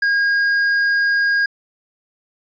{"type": "tone with tanh clipping", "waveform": "sine", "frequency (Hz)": 1629, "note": "G#6", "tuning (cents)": -34, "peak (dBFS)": -15, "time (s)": [0.02, 1.46], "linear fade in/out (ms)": 5, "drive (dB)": 6, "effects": ["resampled to 16000 Hz"]}